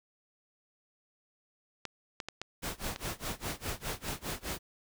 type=clicks; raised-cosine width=0.2 ms; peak=-20 dBFS; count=5; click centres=1.853 / 2.202 / 2.286 / 2.416 / 2.961 s
type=noise with tremolo; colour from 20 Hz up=pink; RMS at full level=-35 dBFS; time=2.62-4.59 s; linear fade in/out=20 ms; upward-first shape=sine; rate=4.9 Hz; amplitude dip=95%
effects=none